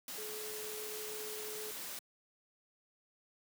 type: tone in noise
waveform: sine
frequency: 428 Hz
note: A4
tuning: 48 cents flat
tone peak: -45 dBFS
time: 0.18-1.71 s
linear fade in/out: 2 ms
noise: white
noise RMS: -44 dBFS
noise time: 0.08-1.99 s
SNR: -4 dB
effects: high-pass 150 Hz 12 dB/octave